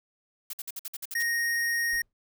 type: noise bursts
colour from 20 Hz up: blue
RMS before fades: -36 dBFS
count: 9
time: 0.5-1.229 s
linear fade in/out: 5 ms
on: 33 ms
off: 54 ms
type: tone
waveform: square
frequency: 1864.7 Hz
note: A#6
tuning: in tune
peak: -26 dBFS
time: 1.15-2.02 s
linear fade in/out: 5 ms
type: noise with exponential decay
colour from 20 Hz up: brown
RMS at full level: -43 dBFS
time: 1.93-2.13 s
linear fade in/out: 2 ms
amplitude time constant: 42 ms
effects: none